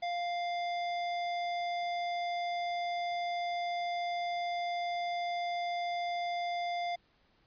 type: tone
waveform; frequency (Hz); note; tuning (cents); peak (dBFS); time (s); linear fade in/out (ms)
square; 698.5; F5; 0; -33; 0.02-6.96; 10
effects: pink hiss -69 dBFS RMS until 7.46 s + resampled to 11025 Hz